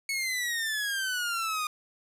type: exponential sweep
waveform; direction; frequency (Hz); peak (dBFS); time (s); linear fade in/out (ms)
sawtooth; down; 2217 to 1219; -25; 0.09-1.67; 2
effects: resampled to 32000 Hz + 10-bit